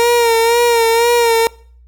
30% pulse tone with vibrato, 466.2 Hz, A#4, in tune, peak -7 dBFS, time 0-1.47 s, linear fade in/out 0 ms, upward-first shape sine, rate 2 Hz, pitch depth 45 cents each way, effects noise-tail reverb RT60 0.5 s tail -23 dB re dry + added 60 Hz sine -41 dBFS peak until 1.87 s

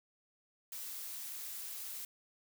blue noise, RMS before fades -44 dBFS, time 0.72-2.05 s, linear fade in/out 2 ms, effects none

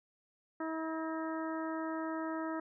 harmonic tone with a mistuned harmonic, 320.9 Hz, E4, 46 cents flat, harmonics 1 / 2 / 3 / 4 / 5 / 6, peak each -37 / -42 / -44 / -44 / -49 / -51 dBFS, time 0.6-2.6 s, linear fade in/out 5 ms, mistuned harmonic 6, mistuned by -60 cents, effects none

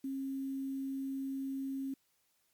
sine tone with quantisation, 270 Hz, C#4, 45 cents flat, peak -35 dBFS, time 0.04-1.94 s, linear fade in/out 5 ms, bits 10, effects white hiss -75 dBFS RMS until 2.53 s + MP3 96 kbps

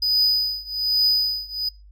triangle tone with tremolo, 4978 Hz, D#8, in tune, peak -13 dBFS, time 0.02-1.69 s, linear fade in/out 5 ms, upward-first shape triangle, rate 1.2 Hz, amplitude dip 95%, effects noise-tail reverb RT60 0.3 s tail -26 dB re dry + added 50 Hz sine -44 dBFS peak until 1.91 s

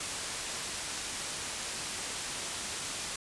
white low-pass noise, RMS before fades -38 dBFS, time 0-3.16 s, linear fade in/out 5 ms, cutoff 9800 Hz, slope 24 dB/octave, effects resampled to 24000 Hz

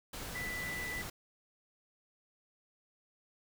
sine tone in noise, 1984 Hz, B6, 7 cents sharp, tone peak -38 dBFS, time 0.35-1.02 s, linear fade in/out 5 ms, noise pink, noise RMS -43 dBFS, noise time 0.13-1.1 s, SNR +2 dB, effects none

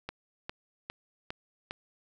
click train, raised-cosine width 0.3 ms, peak -20 dBFS, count 5, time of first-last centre 0.09-1.709 s, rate 2.47 Hz, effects none

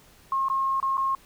sine tone with dropouts, 1076 Hz, C6, 48 cents sharp, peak -22 dBFS, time 0.32-1.15 s, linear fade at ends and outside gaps 2 ms, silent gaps 0.485-0.499 / 0.801-0.827 / 0.971-0.978 s, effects pink hiss -55 dBFS RMS until 1.25 s

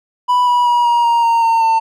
triangle tone with pitch steps, 987.8 / 974.8 / 961.9 / 949.2 / 936.7 / 924.3 / 912.1 / 900.1 Hz, B5 / B5 / B5 / A#5 / A#5 / A#5 / A#5 / A5, 0 / -23 / -46 / +31 / +8 / -15 / -38 / +39 cents, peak -8 dBFS, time 0.28-1.8 s, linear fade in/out 20 ms, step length 190 ms, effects none

